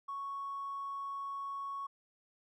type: tone with tanh clipping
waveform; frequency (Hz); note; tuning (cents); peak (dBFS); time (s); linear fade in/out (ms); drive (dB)
triangle; 1108.7; C#6; 0; -37; 0.08-1.87; 10; 1
effects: none